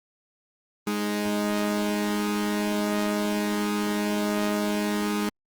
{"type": "tone pair together", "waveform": "sawtooth", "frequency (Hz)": [207.7, 311.2], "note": ["G#3", "D#4"], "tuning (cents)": [0, 0], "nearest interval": "perfect fifth", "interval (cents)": 700, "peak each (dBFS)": [-21, -26], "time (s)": [0.87, 5.29], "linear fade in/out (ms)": 2, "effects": ["Opus 24 kbps"]}